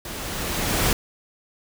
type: noise with level ramp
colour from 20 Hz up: pink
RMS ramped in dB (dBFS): -34 to -20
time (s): 0.05-0.93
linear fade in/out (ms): 2
effects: none